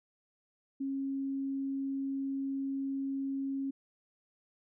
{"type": "tone", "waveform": "sine", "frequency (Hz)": 272.3, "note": "C#4", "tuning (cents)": -31, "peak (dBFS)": -32, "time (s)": [0.8, 3.71], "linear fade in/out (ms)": 10, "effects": []}